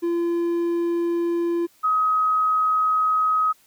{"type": "tone pair in turn", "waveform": ["triangle", "sine"], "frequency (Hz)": [341.7, 1265.7], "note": ["F4", "D#6"], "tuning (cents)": [-38, 29], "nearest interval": "octave + major seventh", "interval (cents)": 2267, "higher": "second", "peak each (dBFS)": [-18, -17], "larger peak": "second", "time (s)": [[0.02, 1.67], [1.83, 3.53]], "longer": "second", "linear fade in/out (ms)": 20, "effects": ["white hiss -58 dBFS RMS until 3.66 s"]}